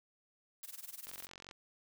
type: noise with tremolo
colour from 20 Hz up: blue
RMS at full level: -45 dBFS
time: 0.63-1.27 s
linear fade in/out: 0 ms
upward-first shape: sine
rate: 20 Hz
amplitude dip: 90%
type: click train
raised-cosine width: 0.2 ms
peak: -32 dBFS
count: 21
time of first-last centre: 1.07-1.512 s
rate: 45.3 Hz
effects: none